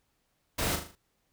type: noise with echo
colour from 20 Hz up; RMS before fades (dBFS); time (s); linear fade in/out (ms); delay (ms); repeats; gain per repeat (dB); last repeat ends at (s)
pink; -30; 0.58-0.76; 10; 39; 5; -6; 0.955
effects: pink hiss -75 dBFS RMS until 1.32 s